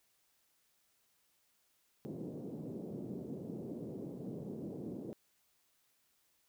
pink band-pass noise, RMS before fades -44 dBFS, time 2.05-5.13 s, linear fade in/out 0 ms, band 150 to 450 Hz, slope 24 dB/octave, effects white hiss -75 dBFS RMS until 6.48 s

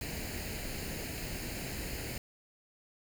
pink noise with comb filter, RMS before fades -39 dBFS, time 0.01-2.18 s, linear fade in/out 2 ms, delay 0.43 ms, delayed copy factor +0.65, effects none

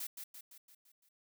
blue noise with echo, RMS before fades -41 dBFS, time 0-0.07 s, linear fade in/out 5 ms, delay 170 ms, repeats 6, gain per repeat -5 dB, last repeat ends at 1.09 s, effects none

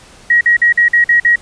sine tone bursts, 1900 Hz, A#6, 33 cents sharp, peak -6 dBFS, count 7, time 0.3-1.358 s, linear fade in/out 5 ms, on 110 ms, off 48 ms, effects pink hiss -41 dBFS RMS until 1.41 s + resampled to 22050 Hz

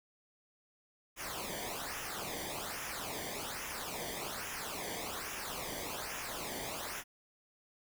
pink noise with flanger, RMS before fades -41 dBFS, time 1.16-7.04 s, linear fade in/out 50 ms, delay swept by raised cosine 0.23 to 0.76 ms, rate 1.2 Hz, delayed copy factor -0.75, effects none

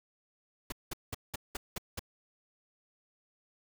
pink noise bursts, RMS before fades -37 dBFS, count 7, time 0.7-1.994 s, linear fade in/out 5 ms, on 22 ms, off 190 ms, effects none

